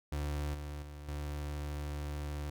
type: tone with level steps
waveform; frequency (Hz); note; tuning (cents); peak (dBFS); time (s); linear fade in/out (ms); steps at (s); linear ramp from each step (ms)
35% pulse; 73.42; D2; 0; -32 / -38 / -43 / -35; 0.12-2.5; 5; 0.54 / 0.82 / 1.08; 5
effects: none